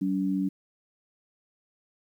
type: tone pair together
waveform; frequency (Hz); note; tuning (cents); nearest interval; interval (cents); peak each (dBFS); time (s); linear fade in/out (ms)
sine; 190 / 284.7; F#3 / C#4; +46 / +46; perfect fifth; 700; -27; 0.01-0.49; 10
effects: 10-bit